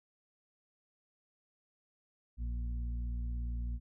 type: harmonic tone with a mistuned harmonic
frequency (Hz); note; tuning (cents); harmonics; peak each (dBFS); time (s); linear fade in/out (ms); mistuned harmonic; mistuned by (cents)
58.27; A#1; 0; 1 / 2 / 3 / 4; -34 / -48 / -54 / -51; 2.37-3.8; 50; 4; +46
effects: none